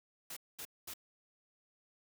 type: noise bursts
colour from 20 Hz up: white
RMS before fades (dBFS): -45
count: 3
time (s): 0.3-0.938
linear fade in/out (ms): 5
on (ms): 66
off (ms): 220
effects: none